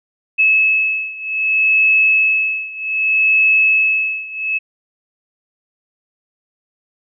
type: beating tone pair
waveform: sine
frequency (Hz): 2592 / 2592.64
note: E7 / E7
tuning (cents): -30 / -29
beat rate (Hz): 0.64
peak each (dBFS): -14 / -16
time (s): 0.38-4.59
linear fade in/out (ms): 20
effects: none